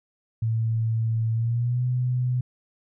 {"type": "tone with pitch glide", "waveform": "sine", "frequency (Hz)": [112.8, 125.16], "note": ["A2", "B2"], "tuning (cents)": [44, 24], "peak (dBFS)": -21, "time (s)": [0.42, 2.41], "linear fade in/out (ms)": 5, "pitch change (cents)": 180, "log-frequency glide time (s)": [1.33, 1.84], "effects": []}